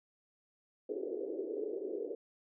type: band-pass noise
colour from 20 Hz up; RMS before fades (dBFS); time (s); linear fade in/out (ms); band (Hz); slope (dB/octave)
pink; -39; 0.89-2.15; 5; 340 to 480; 48
effects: none